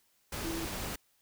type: tone in noise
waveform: sine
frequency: 329.7 Hz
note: E4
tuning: in tune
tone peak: -36 dBFS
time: 0.44-0.65 s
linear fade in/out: 5 ms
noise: pink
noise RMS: -38 dBFS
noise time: 0.32-0.96 s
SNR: -1 dB
effects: white hiss -71 dBFS RMS until 1.21 s